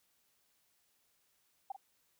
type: tone with echo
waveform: sine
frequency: 784 Hz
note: G5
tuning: in tune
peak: -36 dBFS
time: 1.7-1.72 s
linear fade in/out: 5 ms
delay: 44 ms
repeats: 1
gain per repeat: -9 dB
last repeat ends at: 1.764 s
effects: white hiss -75 dBFS RMS until 2.19 s

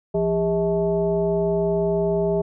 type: tone with frequency modulation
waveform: sine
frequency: 405.5 Hz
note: G#4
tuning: 41 cents flat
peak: -18 dBFS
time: 0.14-2.42 s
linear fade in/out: 10 ms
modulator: 235 Hz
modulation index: 1.1
effects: none

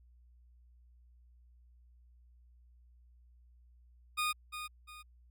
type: tone with echo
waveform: 20% pulse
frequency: 1231 Hz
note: D#6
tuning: 19 cents flat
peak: -26 dBFS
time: 4.17-4.33 s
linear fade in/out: 20 ms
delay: 350 ms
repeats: 2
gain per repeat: -9 dB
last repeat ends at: 5.03 s
effects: added 60 Hz sine -59 dBFS peak until 5.3 s

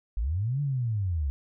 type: linear two-way sweep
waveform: sine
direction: up then down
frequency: 46.25 to 146.83 to 66 Hz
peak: -25 dBFS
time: 0.17-1.3 s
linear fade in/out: 0 ms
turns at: 0.61 s
effects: none

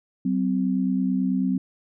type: tone pair together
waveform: sine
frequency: 189.2 / 258.4 Hz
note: F#3 / C4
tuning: +39 / -21 cents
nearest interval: perfect fourth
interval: 540 cents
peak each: -23 dBFS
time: 0.25-1.58 s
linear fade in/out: 5 ms
effects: none

